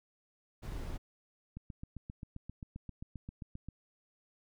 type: noise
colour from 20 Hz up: brown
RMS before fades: -40 dBFS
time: 0.62-0.98 s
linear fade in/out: 20 ms
type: click train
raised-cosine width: 5 ms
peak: -31 dBFS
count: 17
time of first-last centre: 1.57-3.686 s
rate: 7.56 Hz
effects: none